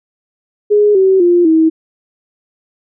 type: tone with pitch steps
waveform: sine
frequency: 415.9 / 381.4 / 349.7 / 320.7 Hz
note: G#4 / G4 / F4 / E4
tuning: +2 / -47 / +2 / -48 cents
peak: -6 dBFS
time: 0.7-1.7 s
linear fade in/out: 20 ms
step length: 250 ms
effects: none